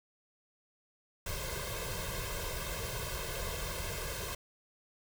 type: noise with comb filter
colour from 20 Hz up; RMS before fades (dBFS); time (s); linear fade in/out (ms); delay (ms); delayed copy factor
pink; -38; 1.26-4.35; 5; 1.9; +0.95
effects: none